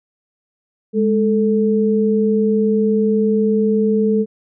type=tone pair together; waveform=sine; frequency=208.2 / 440 Hz; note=G#3 / A4; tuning=+5 / 0 cents; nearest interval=octave + minor second; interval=1295 cents; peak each=-15 / -16 dBFS; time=0.93-4.26 s; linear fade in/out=50 ms; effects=none